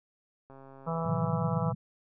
click train, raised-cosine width 1 ms, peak -37 dBFS, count 106, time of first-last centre 0.5-1.278 s, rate 135 Hz
harmonic tone, 164.81 Hz, E3, in tune, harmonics 1 / 3 / 4 / 5 / 6 / 7 / 8, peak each -32 / -37 / -38 / -39 / -40 / -40 / -41 dBFS, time 0.86-1.73 s, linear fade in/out 20 ms
sine chord, A diminished seventh, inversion none, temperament equal with one note detuned, 110 / 130.81 / 155.56 / 182.66 Hz, A2 / C3 / Eb3 / Gb3, 0 / 0 / 0 / -22 cents, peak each -35 dBFS, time 1.05-1.75 s, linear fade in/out 10 ms
effects none

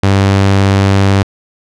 sawtooth tone, 98 Hz, G2, in tune, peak -3 dBFS, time 0.03-1.23 s, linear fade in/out 5 ms, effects low-pass 6000 Hz 12 dB/octave

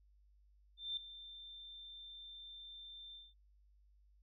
sine tone with ADSR envelope, 3572 Hz, A7, 25 cents sharp, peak -36 dBFS, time 0.77-3.34 s, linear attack 200 ms, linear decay 3 ms, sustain -14 dB, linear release 200 ms, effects added 50 Hz sine -65 dBFS peak until 4.22 s

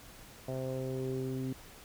sawtooth tone with low-pass filter sweep, 130.81 Hz, C3, in tune, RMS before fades -36 dBFS, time 0.48-1.53 s, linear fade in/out 5 ms, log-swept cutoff 610 to 300 Hz, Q 4.4, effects pink hiss -53 dBFS RMS until 1.84 s

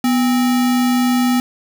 sine tone with sample-and-hold, 246.9 Hz, B3, in tune, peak -12 dBFS, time 0.04-1.4 s, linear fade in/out 2 ms, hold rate 1050 Hz, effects none

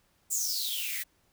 blue noise with high-pass filter sweep, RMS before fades -32 dBFS, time 0.3-1.04 s, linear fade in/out 20 ms, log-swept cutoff 7600 to 1800 Hz, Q 9.5, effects pink hiss -69 dBFS RMS until 1.32 s

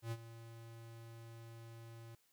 square tone with ADSR envelope, 114.9 Hz, A#2, 25 cents flat, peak -38 dBFS, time 0.02-2.15 s, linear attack 96 ms, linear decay 49 ms, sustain -14 dB, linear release 3 ms, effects white hiss -75 dBFS RMS until 2.32 s

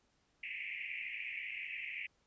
pink band-pass noise, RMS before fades -43 dBFS, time 0.43-2.07 s, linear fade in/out 5 ms, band 2000 to 2700 Hz, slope 96 dB/octave, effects pink hiss -75 dBFS RMS until 2.26 s + resampled to 16000 Hz

